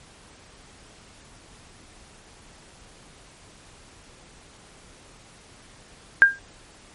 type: tone with exponential decay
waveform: sine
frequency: 1603 Hz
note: G6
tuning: 38 cents sharp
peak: -5 dBFS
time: 6.22-6.39 s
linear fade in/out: 0 ms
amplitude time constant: 35 ms
effects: pink hiss -50 dBFS RMS until 6.94 s + MP3 48 kbps